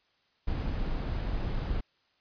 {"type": "noise", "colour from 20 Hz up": "brown", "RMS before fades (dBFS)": -31, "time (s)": [0.47, 1.81], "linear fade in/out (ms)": 10, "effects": ["white hiss -70 dBFS RMS until 2.2 s", "resampled to 11025 Hz"]}